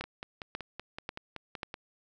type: two click trains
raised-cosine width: 0.3 ms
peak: -19 / -23 dBFS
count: 4 / 10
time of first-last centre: 0.01-1.632 / 0.04-1.741 s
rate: 1.85 / 5.29 Hz
effects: none